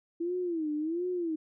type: tone with vibrato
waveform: sine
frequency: 329.7 Hz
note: E4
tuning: in tune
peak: -29 dBFS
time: 0.2-1.36 s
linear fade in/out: 10 ms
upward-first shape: sine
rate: 1.4 Hz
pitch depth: 170 cents each way
effects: none